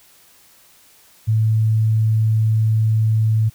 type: tone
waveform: sine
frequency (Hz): 110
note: A2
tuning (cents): 0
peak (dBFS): -13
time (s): 1.27-3.5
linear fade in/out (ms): 20
effects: white hiss -51 dBFS RMS until 3.54 s